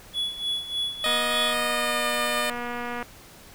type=tone with tremolo; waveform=triangle; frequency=3393 Hz; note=G#7; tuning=36 cents sharp; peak=-22 dBFS; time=0.13-1.56 s; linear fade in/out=50 ms; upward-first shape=sine; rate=3.3 Hz; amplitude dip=75%
type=tone with pitch glide; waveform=10% pulse; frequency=622.3 to 605.6 Hz; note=D#5 to D#5; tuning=0 to -47 cents; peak=-16 dBFS; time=1.04-2.5 s; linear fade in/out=2 ms; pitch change=-47 cents; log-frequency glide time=1.4-2.1 s
type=click train; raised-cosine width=0.5 ms; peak=-18 dBFS; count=475; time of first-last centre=1.06-3.027 s; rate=241 Hz
effects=pink hiss -48 dBFS RMS until 3.54 s